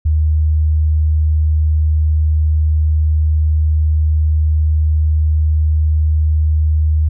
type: tone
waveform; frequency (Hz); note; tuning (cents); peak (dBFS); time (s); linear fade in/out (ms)
sine; 77.2; D#2; -13; -10; 0.05-7.09; 10
effects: none